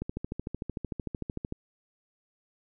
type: click train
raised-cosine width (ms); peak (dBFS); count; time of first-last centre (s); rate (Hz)
3; -20; 21; 0.02-1.524; 13.3
effects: none